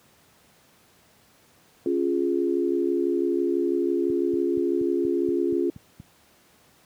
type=chord; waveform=sine; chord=Db major; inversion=none; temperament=equal; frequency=277.2 / 349.2 / 415.3 Hz; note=Db4 / F4 / Ab4; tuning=0 / 0 / 0 cents; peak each=-27 / -23 / -28 dBFS; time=1.86-5.7 s; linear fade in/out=2 ms
type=click train; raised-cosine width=5 ms; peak=-26 dBFS; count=9; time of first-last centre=4.1-6 s; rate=4.21 Hz
effects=pink hiss -58 dBFS RMS until 6.85 s + high-pass 100 Hz 12 dB/octave